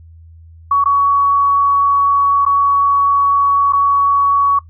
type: tone with dropouts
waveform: sine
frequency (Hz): 1124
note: C#6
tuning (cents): +24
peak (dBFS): -9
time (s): 0.71-4.59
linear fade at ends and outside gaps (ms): 5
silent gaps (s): 0.841-0.857 / 2.452-2.462 / 3.725-3.732
effects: noise-tail reverb RT60 0.1 s tail -18 dB re dry + added 82 Hz sine -37 dBFS peak until 4.69 s